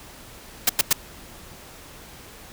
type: noise bursts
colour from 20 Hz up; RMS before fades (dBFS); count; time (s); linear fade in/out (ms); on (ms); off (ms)
white; -17; 3; 0.67-0.93; 5; 24; 94
effects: pink hiss -44 dBFS RMS until 2.52 s